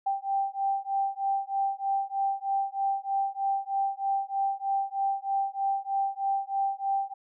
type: beating tone pair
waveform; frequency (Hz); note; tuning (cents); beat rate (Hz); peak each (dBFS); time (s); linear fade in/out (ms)
sine; 784 / 787.2; G5 / G5; 0 / +7; 3.2; -29; 0.06-7.14; 10
effects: none